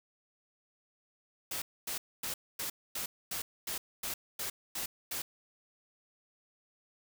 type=noise bursts; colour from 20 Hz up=white; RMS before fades=-37 dBFS; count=11; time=1.51-5.22 s; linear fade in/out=5 ms; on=110 ms; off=250 ms; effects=none